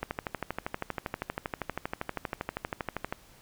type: click train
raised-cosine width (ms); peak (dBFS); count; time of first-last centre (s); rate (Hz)
0.5; -16; 40; 0.03-3.125; 12.6
effects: pink hiss -57 dBFS RMS until 3.41 s